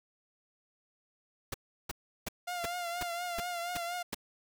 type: noise bursts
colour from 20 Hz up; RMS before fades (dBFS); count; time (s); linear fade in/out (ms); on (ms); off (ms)
pink; -36; 8; 1.52-4.146; 5; 22; 350
type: tone with vibrato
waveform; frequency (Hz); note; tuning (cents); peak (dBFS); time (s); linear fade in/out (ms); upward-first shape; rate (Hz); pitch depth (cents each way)
sawtooth; 698.5; F5; 0; -31; 2.47-4.03; 10; triangle; 4.2; 56
effects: none